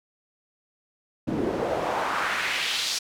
pink noise with band-pass filter sweep, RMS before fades -27 dBFS, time 1.27-2.99 s, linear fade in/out 10 ms, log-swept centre 260 to 5200 Hz, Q 1.8, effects none

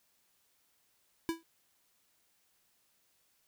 square tone with exponential decay, 329.6 Hz, E4, in tune, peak -28 dBFS, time 1.29-1.43 s, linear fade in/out 0 ms, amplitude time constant 30 ms, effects white hiss -73 dBFS RMS until 3.47 s

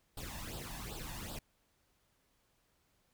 pink noise with flanger, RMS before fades -44 dBFS, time 0.17-1.39 s, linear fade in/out 5 ms, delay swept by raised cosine 0.23 to 1.15 ms, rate 2.6 Hz, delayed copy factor +0.75, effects pink hiss -75 dBFS RMS until 3.13 s

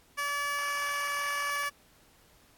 15% pulse tone with high-pass filter, 574 Hz, D5, 40 cents flat, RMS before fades -32 dBFS, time 0.17-1.7 s, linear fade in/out 20 ms, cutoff 1200 Hz, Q 1.3, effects pink hiss -62 dBFS RMS until 2.57 s + AAC 64 kbps

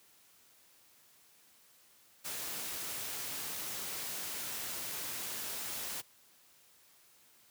white noise, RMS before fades -40 dBFS, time 2.24-6.02 s, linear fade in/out 20 ms, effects white hiss -64 dBFS RMS until 7.5 s + high-pass 80 Hz 12 dB/octave

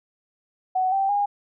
sine tone with pitch steps, 746 / 779.5 / 814.5 Hz, F#5 / G5 / G#5, +14 / -10 / -34 cents, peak -19 dBFS, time 0.75-1.26 s, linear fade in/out 10 ms, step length 170 ms, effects none

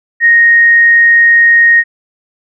sine tone, 1864.7 Hz, A#6, in tune, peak -3 dBFS, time 0.2-1.84 s, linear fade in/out 50 ms, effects none

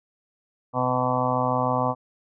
harmonic tone, 126.5 Hz, B2, 42 cents sharp, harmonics 1 / 2 / 4 / 5 / 6 / 7 / 8 / 9, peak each -29 / -29 / -29 / -29 / -29 / -29 / -29 / -29 dBFS, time 0.73-1.95 s, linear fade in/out 50 ms, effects none

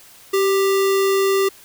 sine tone with sample-and-hold, 389 Hz, G4, 13 cents flat, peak -14 dBFS, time 0.33-1.49 s, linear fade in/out 10 ms, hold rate 1575 Hz, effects white hiss -46 dBFS RMS until 1.64 s

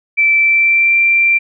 sine tone with pitch glide, 2328 to 2359 Hz, D7 to D7, -16 to +7 cents, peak -8 dBFS, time 0.17-1.39 s, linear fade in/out 20 ms, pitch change +23 cents, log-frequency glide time 0.38-0.97 s, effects none

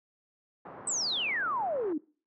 white low-pass noise, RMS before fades -46 dBFS, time 0.65-1.93 s, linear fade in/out 5 ms, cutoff 1200 Hz, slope 24 dB/octave
sine exponential sweep, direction down, 8372 to 284.5 Hz, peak -28 dBFS, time 0.87-1.98 s, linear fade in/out 5 ms
effects noise-tail reverb RT60 0.4 s tail -23 dB re dry + high-pass 150 Hz 12 dB/octave

